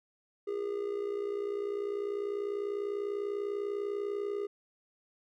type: tone with amplitude modulation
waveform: triangle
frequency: 406.5 Hz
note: G#4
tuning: 37 cents flat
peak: -27 dBFS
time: 0.47-4.47 s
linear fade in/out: 10 ms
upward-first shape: sine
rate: 60.1 Hz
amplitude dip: 70%
effects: none